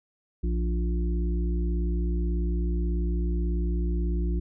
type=harmonic tone; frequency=58.27 Hz; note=A#1; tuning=in tune; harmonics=1 / 3 / 5 / 6; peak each=-24 / -33 / -39 / -37 dBFS; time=0.43-4.4 s; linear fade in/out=10 ms; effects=none